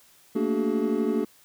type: tone cluster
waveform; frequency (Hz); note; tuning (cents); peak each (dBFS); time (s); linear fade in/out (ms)
triangle; 221.5 / 233.6 / 290.5 / 375.7 / 424.5; A3 / A#3 / D4 / F#4 / G#4; +12 / +4 / -19 / +26 / +38; -27; 0.35-1.25; 10
effects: white hiss -57 dBFS RMS until 1.44 s